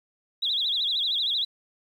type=tone with vibrato; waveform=sine; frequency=3602 Hz; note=A7; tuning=40 cents sharp; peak=-23 dBFS; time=0.42-1.45 s; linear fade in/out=10 ms; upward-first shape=sine; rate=13 Hz; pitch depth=180 cents each way; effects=9-bit